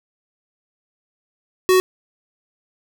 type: tone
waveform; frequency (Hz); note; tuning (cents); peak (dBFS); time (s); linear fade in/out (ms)
square; 371.5; F#4; +7; -12; 1.69-1.8; 0
effects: none